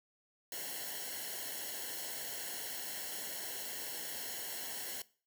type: noise with comb filter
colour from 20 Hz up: white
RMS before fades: -42 dBFS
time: 0.52-5.02 s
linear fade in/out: 2 ms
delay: 0.82 ms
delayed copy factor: -0.8
effects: noise-tail reverb RT60 0.4 s tail -20 dB re dry